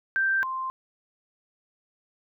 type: tone pair in turn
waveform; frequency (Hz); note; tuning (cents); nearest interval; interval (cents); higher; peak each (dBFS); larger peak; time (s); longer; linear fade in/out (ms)
sine; 1568 / 1046.5; G6 / C6; 0 / 0; perfect fifth; 700; first; -21 / -28; first; 0.16-0.43 / 0.43-0.7; neither; 0
effects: none